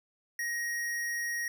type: tone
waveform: square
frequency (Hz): 1883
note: A#6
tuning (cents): +17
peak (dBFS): -32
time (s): 0.39-1.48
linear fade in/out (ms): 2
effects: none